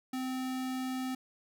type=tone; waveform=square; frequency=258.4 Hz; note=C4; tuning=21 cents flat; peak=-34 dBFS; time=0.13-1.15 s; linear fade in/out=5 ms; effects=none